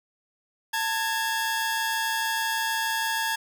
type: tone pair together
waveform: sawtooth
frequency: 893.8 / 1661.2 Hz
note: A5 / G#6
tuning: +27 / 0 cents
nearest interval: major seventh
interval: 1073 cents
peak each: -24 dBFS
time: 0.73-3.36 s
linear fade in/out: 10 ms
effects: none